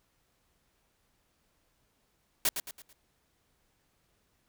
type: noise with echo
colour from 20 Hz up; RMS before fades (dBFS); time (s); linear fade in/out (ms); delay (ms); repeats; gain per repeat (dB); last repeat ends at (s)
white; -26; 2.45-2.49; 2; 110; 4; -8; 2.93
effects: pink hiss -73 dBFS RMS until 4.48 s